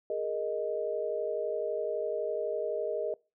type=chord; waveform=sine; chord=Ab suspended second; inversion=none; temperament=just; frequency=415.3 / 467.2 / 623 Hz; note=Ab4 / Bb4 / Eb5; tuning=0 / +4 / +2 cents; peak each=-35 / -34 / -33 dBFS; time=0.1-3.14 s; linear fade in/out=2 ms; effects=noise-tail reverb RT60 0.3 s tail -25 dB re dry